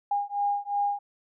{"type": "beating tone pair", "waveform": "sine", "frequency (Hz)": [811, 813.8], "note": ["G#5", "G#5"], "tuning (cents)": [-41, -35], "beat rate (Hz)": 2.8, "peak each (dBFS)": -28, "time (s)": [0.11, 0.99], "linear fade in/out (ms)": 5, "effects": []}